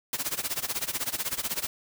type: noise with tremolo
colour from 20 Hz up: white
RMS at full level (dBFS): -28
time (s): 0.13-1.67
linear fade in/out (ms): 0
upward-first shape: sine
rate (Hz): 16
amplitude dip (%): 90
effects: none